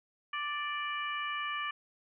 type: harmonic tone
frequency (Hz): 587.3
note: D5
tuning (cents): 0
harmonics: 2 / 3 / 4 / 5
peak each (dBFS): -36 / -39 / -40 / -42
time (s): 0.33-1.71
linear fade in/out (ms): 5
effects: none